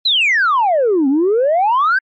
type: exponential two-way sweep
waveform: sine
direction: down then up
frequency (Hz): 4186 to 260.8 to 1618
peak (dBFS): -9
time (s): 0.05-1.99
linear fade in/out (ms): 10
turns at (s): 1.08
effects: tanh soft clip ceiling -8 dBFS + MP3 32 kbps